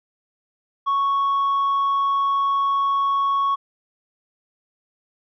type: tone with tanh clipping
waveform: sine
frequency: 1108.7 Hz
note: C#6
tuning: in tune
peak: -18 dBFS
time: 0.86-3.56 s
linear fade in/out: 20 ms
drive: 1 dB
effects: none